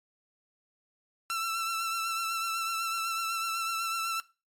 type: tone with vibrato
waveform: sawtooth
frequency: 1339 Hz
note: E6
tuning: 27 cents sharp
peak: -26 dBFS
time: 1.3-4.2 s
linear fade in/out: 0 ms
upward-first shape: triangle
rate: 8 Hz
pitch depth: 36 cents each way
effects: noise-tail reverb RT60 0.3 s tail -20 dB re dry + MP3 64 kbps